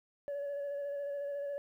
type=tone with vibrato; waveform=sine; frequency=568 Hz; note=C#5; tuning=42 cents sharp; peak=-33 dBFS; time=0.28-1.58 s; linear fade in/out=0 ms; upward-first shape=square; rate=14 Hz; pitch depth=18 cents each way; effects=tanh soft clip ceiling -34 dBFS + 12-bit